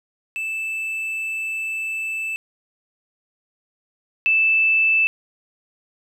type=tone pair in turn; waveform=triangle / sine; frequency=2637 / 2637 Hz; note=E7 / E7; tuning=0 / 0 cents; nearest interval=unison; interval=0 cents; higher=neither; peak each=-22 / -14 dBFS; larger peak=second; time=0.36-2.36 / 4.26-5.07 s; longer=first; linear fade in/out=0 ms; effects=none